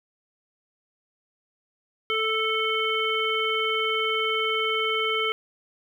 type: harmonic tone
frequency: 440 Hz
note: A4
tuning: in tune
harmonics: 1 / 3 / 5 / 7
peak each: -28 / -28 / -28 / -28 dBFS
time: 2.1-5.32 s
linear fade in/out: 0 ms
effects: 9-bit